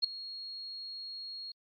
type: tone with ADSR envelope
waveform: sine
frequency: 4293 Hz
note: C8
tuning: 44 cents sharp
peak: -22 dBFS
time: 0.02-1.52 s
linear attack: 22 ms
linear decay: 6 ms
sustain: -18 dB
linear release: 6 ms
effects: AAC 32 kbps